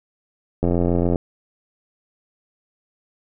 click train, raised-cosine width 2 ms, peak -7 dBFS, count 47, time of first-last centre 0.63-1.158 s, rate 87.1 Hz, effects none

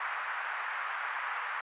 pink band-pass noise, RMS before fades -36 dBFS, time 0-1.61 s, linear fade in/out 5 ms, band 1000 to 2000 Hz, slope 24 dB/octave, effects resampled to 8000 Hz

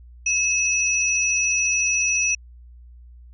sine tone pair together, 2588 / 5857 Hz, E7 / F#8, -32 / -18 cents, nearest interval octave + major second, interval 1414 cents, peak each -21 / -21 dBFS, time 0.26-2.35 s, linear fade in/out 5 ms, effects added 60 Hz sine -42 dBFS peak until 3.33 s

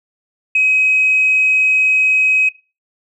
sine tone, 2536 Hz, D#7, 32 cents sharp, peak -9 dBFS, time 0.55-2.49 s, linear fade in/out 5 ms, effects noise-tail reverb RT60 0.3 s tail -20 dB re dry + tanh soft clip ceiling -5 dBFS

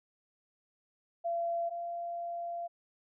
sine tone pair in turn, 681 / 687.7 Hz, F5 / F5, -44 / -27 cents, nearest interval unison, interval 17 cents, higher second, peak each -30 / -35 dBFS, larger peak first, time 1.24-1.7 / 1.7-2.68 s, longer second, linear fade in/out 20 ms, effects none

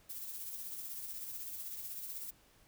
violet noise with tremolo, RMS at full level -42 dBFS, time 0.09-2.31 s, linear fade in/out 10 ms, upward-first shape triangle, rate 16 Hz, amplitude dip 45%, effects pink hiss -66 dBFS RMS until 2.67 s

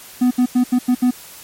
triangle tone bursts at uneven times, 248.9 Hz, B3, 14 cents sharp, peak -9 dBFS, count 6, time 0.21-0.31 / 0.38-0.46 / 0.55-0.64 / 0.72-0.79 / 0.88-0.95 / 1.02-1.11 s, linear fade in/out 10 ms, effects white hiss -39 dBFS RMS until 1.43 s + MP3 64 kbps

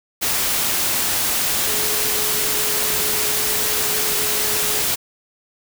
sine tone in noise, 424.4 Hz, G#4, 38 cents sharp, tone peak -31 dBFS, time 1.66-4.83 s, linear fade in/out 20 ms, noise white, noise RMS -20 dBFS, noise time 0.21-4.96 s, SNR -14 dB, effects none

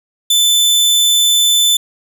sawtooth tone, 3520 Hz, A7, in tune, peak -6 dBFS, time 0.3-1.77 s, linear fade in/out 5 ms, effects none

